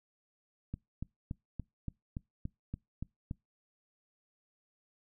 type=click train; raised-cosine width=5 ms; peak=-25 dBFS; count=10; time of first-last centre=0.74-3.311 s; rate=3.5 Hz; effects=noise-tail reverb RT60 0.2 s tail -25 dB re dry